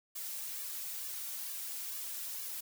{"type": "noise with flanger", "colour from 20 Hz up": "blue", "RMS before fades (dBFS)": -41, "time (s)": [0.15, 2.61], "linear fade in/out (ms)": 10, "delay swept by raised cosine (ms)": [1.7, 3.6], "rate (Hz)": 2.2, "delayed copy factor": 0.95, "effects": []}